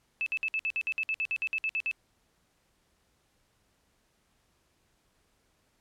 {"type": "tone bursts", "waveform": "sine", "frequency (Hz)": 2620, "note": "E7", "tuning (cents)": -11, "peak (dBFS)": -27, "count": 16, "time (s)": [0.21, 1.913], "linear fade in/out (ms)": 0, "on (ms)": 53, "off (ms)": 57, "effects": ["pink hiss -71 dBFS RMS until 5.8 s", "low-pass 12000 Hz 12 dB/octave"]}